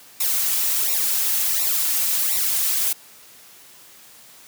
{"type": "noise with flanger", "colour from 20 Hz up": "blue", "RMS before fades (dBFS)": -21, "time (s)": [0.2, 2.93], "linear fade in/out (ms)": 5, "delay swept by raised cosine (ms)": [0.63, 4.23], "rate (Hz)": 1.4, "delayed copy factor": -1, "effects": ["white hiss -47 dBFS RMS until 4.47 s", "high-pass 100 Hz 12 dB/octave"]}